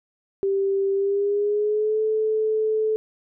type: tone with pitch glide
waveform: sine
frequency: 392 to 435 Hz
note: G4 to A4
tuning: 0 to -20 cents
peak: -19 dBFS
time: 0.43-2.96 s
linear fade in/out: 0 ms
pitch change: +180 cents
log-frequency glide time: 0.93-2.01 s
effects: none